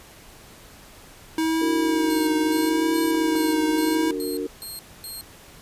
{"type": "tone with vibrato", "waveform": "square", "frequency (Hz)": 319.4, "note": "D#4", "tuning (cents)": 45, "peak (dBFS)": -21, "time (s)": [1.38, 4.11], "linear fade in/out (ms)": 2, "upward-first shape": "triangle", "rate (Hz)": 0.77, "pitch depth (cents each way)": 39}
{"type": "chord", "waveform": "sine", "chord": "D augmented", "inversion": "none", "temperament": "just", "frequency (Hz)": [293.7, 367.1, 458.9], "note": ["D4", "F#4", "A#4"], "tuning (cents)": [0, -14, -27], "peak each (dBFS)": [-29, -30, -29], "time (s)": [1.61, 4.47], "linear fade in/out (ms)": 5}
{"type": "tone bursts", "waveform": "10% pulse", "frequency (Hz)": 4222, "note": "C8", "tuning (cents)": 15, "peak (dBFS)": -26, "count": 8, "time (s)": [2.1, 5.21], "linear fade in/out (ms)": 0, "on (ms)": 170, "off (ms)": 250}
{"type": "clicks", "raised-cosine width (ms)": 1, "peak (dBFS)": [-31, -26, -22, -31], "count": 4, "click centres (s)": [3.045, 3.148, 3.354, 4.63]}
{"effects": ["pink hiss -47 dBFS RMS until 5.61 s", "resampled to 32000 Hz"]}